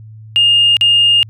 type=tone with dropouts; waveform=sine; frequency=2830 Hz; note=F7; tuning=22 cents sharp; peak=-6 dBFS; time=0.36-1.23 s; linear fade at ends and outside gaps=0 ms; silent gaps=0.768-0.811 s; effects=tanh soft clip ceiling -2 dBFS + added 109 Hz sine -32 dBFS peak until 1.29 s